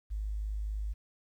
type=tone; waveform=sine; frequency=52 Hz; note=G#1; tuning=3 cents sharp; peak=-32 dBFS; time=0.1-0.94 s; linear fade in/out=20 ms; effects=11-bit